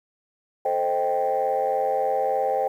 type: chord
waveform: sine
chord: A half-diminished seventh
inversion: none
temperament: equal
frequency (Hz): 440 / 523.3 / 622.3 / 784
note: A4 / C5 / Eb5 / G5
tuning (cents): 0 / 0 / 0 / 0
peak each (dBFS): -29 / -24 / -28 / -23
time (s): 0.65-2.68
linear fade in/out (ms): 5
effects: tanh soft clip ceiling -14 dBFS + 9-bit